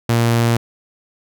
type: tone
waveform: sawtooth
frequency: 116.9 Hz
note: A#2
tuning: 5 cents sharp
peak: -9 dBFS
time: 0.09-0.57 s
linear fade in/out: 5 ms
effects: none